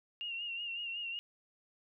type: tone with vibrato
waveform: sine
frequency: 2794 Hz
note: F7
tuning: in tune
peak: -37 dBFS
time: 0.21-1.19 s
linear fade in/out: 0 ms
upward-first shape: sine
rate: 5.4 Hz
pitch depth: 50 cents each way
effects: none